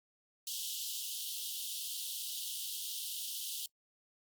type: high-pass noise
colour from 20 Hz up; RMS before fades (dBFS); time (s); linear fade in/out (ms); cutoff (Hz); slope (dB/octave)
pink; -40; 0.47-3.66; 2; 2900; 96
effects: noise-tail reverb RT60 0.1 s tail -23 dB re dry + Opus 48 kbps